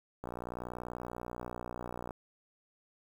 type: click train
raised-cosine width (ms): 1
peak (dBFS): -26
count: 114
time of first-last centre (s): 0.24-2.108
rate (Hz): 60.5
effects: 9-bit